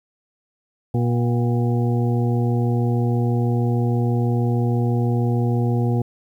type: harmonic tone with a mistuned harmonic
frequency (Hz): 120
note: B2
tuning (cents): -49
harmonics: 1 / 2 / 3 / 4 / 6 / 7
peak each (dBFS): -18 / -24 / -28 / -30 / -34 / -35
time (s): 0.94-6.02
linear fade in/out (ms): 5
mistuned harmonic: 7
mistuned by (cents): -71
effects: 9-bit